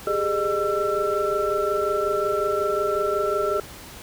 sine tone cluster, 396.3 / 421.8 / 609 / 1342 Hz, G4 / G#4 / D#5 / E6, +19 / +27 / -37 / +31 cents, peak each -26 dBFS, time 0.07-3.6 s, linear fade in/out 2 ms, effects pink hiss -41 dBFS RMS until 4.02 s

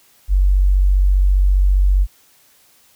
sine tone, 47.47 Hz, F#1, 45 cents sharp, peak -10 dBFS, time 0.28-2.07 s, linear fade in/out 50 ms, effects white hiss -53 dBFS RMS until 2.95 s

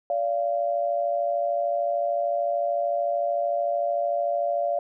sine tone pair together, 576.6 / 690 Hz, D5 / F5, -32 / -21 cents, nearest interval minor third, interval 311 cents, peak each -25 dBFS, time 0.1-4.79 s, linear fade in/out 2 ms, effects none

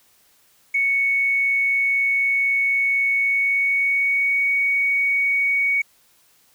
triangle tone with pitch glide, 2219 to 2237 Hz, C#7 to C#7, +1 to +15 cents, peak -13 dBFS, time 0.74-5.82 s, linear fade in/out 10 ms, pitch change +14 cents, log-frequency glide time 3.08-4.46 s, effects tanh soft clip ceiling -15 dBFS + white hiss -58 dBFS RMS until 6.54 s

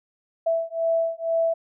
sine beating tone pair, 659.3 / 661.4 Hz, E5 / E5, 0 / +6 cents, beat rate 2.1 Hz, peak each -24 dBFS, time 0.46-1.54 s, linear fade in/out 10 ms, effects none

